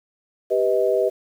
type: chord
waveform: sine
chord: G augmented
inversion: none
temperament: equal with one note detuned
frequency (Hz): 392 / 493.9 / 632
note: G4 / B4 / D#5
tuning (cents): 0 / 0 / +27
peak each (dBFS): -21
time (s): 0.5-1.1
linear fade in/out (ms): 20
effects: 8-bit